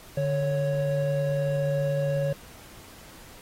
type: tone pair together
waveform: triangle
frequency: 146.83 / 554.4 Hz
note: D3 / C#5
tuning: 0 / 0 cents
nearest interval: octave + major seventh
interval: 2300 cents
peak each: -24 dBFS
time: 0.17-2.33 s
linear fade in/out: 5 ms
effects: pink hiss -49 dBFS RMS until 3.41 s + AAC 48 kbps